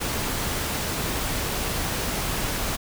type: noise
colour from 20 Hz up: pink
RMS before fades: -27 dBFS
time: 0-2.77 s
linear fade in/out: 20 ms
effects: none